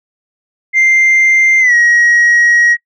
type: tone with pitch glide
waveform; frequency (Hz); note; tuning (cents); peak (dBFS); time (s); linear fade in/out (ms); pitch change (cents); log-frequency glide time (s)
sine; 2093 to 1897.2; C7 to A#6; 0 to +30; -4; 0.73-2.77; 50; -170; 1.6-1.74
effects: noise-tail reverb RT60 0.1 s tail -23 dB re dry + tanh soft clip ceiling -4 dBFS